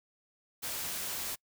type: noise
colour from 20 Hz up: white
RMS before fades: -37 dBFS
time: 0.62-1.36 s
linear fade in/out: 20 ms
effects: noise-tail reverb RT60 0.1 s tail -26 dB re dry